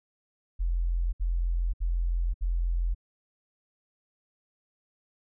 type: tone bursts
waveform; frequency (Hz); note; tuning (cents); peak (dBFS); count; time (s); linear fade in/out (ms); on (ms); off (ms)
sine; 43; F1; -26; -24; 4; 0.59-2.948; 20; 540; 66
effects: none